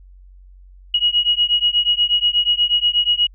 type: beating tone pair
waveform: sine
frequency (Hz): 2896 / 2904.3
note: F#7 / F#7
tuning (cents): -38 / -33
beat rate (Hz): 8.3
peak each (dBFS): -17 / -17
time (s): 0.94-3.27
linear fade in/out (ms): 5
effects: added 46 Hz sine -41 dBFS peak until 3.34 s